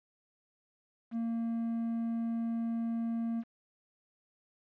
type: tone with quantisation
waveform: triangle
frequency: 230 Hz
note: A#3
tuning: 23 cents flat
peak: -29 dBFS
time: 1.11-3.44 s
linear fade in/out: 50 ms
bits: 9
effects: low-pass 2000 Hz 12 dB/octave

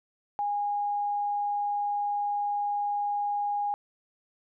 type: tone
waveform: sine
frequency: 820 Hz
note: G#5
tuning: 22 cents flat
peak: -26 dBFS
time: 0.39-3.74 s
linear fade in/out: 0 ms
effects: none

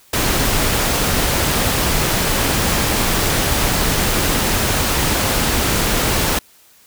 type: noise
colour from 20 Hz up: pink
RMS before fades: -17 dBFS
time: 0.13-6.39 s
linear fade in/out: 5 ms
effects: white hiss -50 dBFS RMS until 6.86 s

